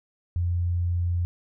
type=tone; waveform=sine; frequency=87.31 Hz; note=F2; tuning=in tune; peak=-22 dBFS; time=0.36-1.25 s; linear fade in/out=0 ms; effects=none